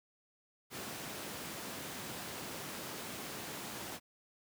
pink high-pass noise, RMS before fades -44 dBFS, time 0.7-4 s, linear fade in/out 50 ms, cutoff 150 Hz, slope 12 dB/octave, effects none

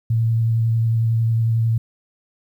sine tone with vibrato, 113.9 Hz, A#2, 40 cents flat, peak -15 dBFS, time 0.1-1.78 s, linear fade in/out 5 ms, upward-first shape sine, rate 11 Hz, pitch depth 15 cents each way, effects 9-bit

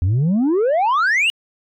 sine exponential sweep, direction up, 83.3 to 2960 Hz, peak -11 dBFS, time 0.02-1.3 s, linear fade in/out 0 ms, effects tanh soft clip ceiling -13 dBFS

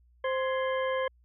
harmonic tone with a mistuned harmonic, 523.3 Hz, C5, in tune, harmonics 1 / 2 / 3 / 4 / 6, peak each -28 / -34 / -38 / -40 / -44 dBFS, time 0.24-1.08 s, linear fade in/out 5 ms, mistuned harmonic 3, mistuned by +110 cents, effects added 60 Hz sine -59 dBFS peak until 1.24 s

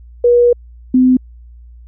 sine tone pair in turn, 481.8 / 255.2 Hz, B4 / C4, -43 / -43 cents, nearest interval major seventh, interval 1100 cents, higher first, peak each -6 dBFS, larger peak neither, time 0.24-0.53 / 0.94-1.17 s, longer first, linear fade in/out 5 ms, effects added 59 Hz sine -35 dBFS peak until 1.87 s

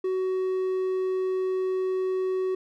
triangle tone, 374.2 Hz, F#4, 20 cents sharp, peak -22 dBFS, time 0.04-2.55 s, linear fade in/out 5 ms, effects none

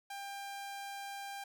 sawtooth tone, 796 Hz, G5, 26 cents sharp, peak -38 dBFS, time 0.1-1.44 s, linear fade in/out 5 ms, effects none

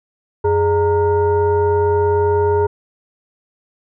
sine tone with frequency modulation, 415.3 Hz, G#4, in tune, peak -12 dBFS, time 0.44-2.67 s, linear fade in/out 10 ms, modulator 507 Hz, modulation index 0.84, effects none

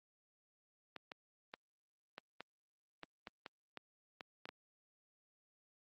clicks, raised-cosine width 0.3 ms, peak -30 dBFS, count 12, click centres 0.963 / 1.118 / 1.539 / 2.181 / 2.406 / 3.033 / 3.272 / 3.462 / 3.773 / 4.208 / 4.455 / 4.49 s, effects high-pass 200 Hz 12 dB/octave + Opus 48 kbps

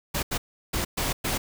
pink noise bursts at uneven times, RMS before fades -27 dBFS, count 5, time 0.14-0.23 / 0.31-0.38 / 0.73-0.85 / 0.97-1.13 / 1.24-1.38 s, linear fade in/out 10 ms, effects none

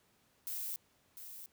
violet noise with echo, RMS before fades -40 dBFS, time 0.47-0.76 s, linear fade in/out 0 ms, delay 700 ms, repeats 1, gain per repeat -9 dB, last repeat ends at 1.46 s, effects pink hiss -71 dBFS RMS until 1.52 s + high-pass 80 Hz 12 dB/octave

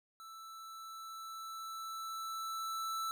square tone with level ramp, 1322 Hz, E6, 5 cents sharp, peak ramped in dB -50 to -36 dBFS, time 0.2-3.11 s, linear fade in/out 0 ms, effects none

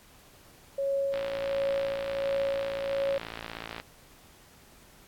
sine tone with tremolo, 552 Hz, C#5, 7 cents flat, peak -25 dBFS, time 0.78-3.18 s, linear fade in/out 5 ms, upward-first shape sine, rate 1.4 Hz, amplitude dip 50%
click train, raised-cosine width 0.3 ms, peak -21 dBFS, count 151, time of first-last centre 1.14-3.8 s, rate 56.4 Hz
effects pink hiss -56 dBFS RMS until 5.07 s + AAC 64 kbps

